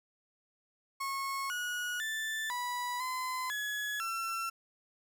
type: tone with pitch steps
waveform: 35% pulse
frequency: 1093 / 1456 / 1763 / 981 / 1022 / 1691 / 1348 Hz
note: C#6 / F#6 / A6 / B5 / C6 / G#6 / E6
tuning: -25 / -28 / +3 / -12 / -41 / +31 / +38 cents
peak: -32 dBFS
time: 1-4.5 s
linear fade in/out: 10 ms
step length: 500 ms
effects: none